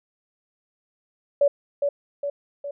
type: tone with echo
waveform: sine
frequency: 570 Hz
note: C#5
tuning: 48 cents sharp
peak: -14 dBFS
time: 1.41-1.48 s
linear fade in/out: 5 ms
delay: 410 ms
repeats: 3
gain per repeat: -5 dB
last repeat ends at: 2.71 s
effects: none